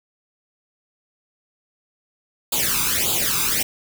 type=noise with flanger; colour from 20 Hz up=white; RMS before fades=-21 dBFS; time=2.52-3.63 s; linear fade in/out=5 ms; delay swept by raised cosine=0.26 to 0.83 ms; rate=1.7 Hz; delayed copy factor=+0.85; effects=none